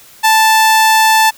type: tone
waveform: sawtooth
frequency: 880 Hz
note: A5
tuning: in tune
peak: -3 dBFS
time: 0.23-1.31 s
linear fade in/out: 20 ms
effects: white hiss -41 dBFS RMS until 1.37 s